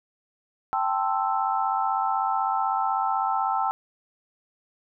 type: chord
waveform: sine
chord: A minor seventh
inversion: third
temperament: equal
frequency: 784 / 880 / 1046.5 / 1318.5 Hz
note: G5 / A5 / C6 / E6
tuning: 0 / 0 / 0 / 0 cents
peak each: -26 / -27 / -32 / -28 dBFS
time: 0.73-3.71 s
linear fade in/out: 0 ms
effects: none